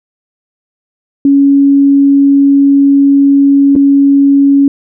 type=tone with dropouts; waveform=sine; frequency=278.9 Hz; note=C#4; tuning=11 cents sharp; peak=-3 dBFS; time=1.25-4.68 s; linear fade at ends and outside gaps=2 ms; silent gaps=3.754-3.761 s; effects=none